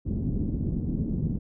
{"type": "low-pass noise", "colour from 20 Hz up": "white", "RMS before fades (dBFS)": -28, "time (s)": [0.05, 1.39], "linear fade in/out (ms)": 20, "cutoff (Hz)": 250, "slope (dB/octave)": 24, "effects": []}